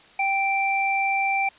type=tone pair together; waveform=sine; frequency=783.9 / 2349 Hz; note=G5 / D7; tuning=0 / 0 cents; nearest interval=octave + perfect fifth; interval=1900 cents; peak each=-23 dBFS; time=0.19-1.49 s; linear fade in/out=5 ms; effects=white hiss -51 dBFS RMS until 1.58 s + resampled to 8000 Hz